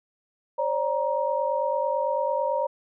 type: tone cluster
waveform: sine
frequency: 537 / 586 / 942 Hz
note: C5 / D5 / A#5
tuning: +45 / -4 / +18 cents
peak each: -27 dBFS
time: 0.58-2.67 s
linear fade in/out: 10 ms
effects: none